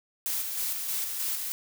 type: noise with tremolo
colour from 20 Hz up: blue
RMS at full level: -30 dBFS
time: 0.26-1.52 s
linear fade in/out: 0 ms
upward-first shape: square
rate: 3.2 Hz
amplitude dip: 35%
effects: none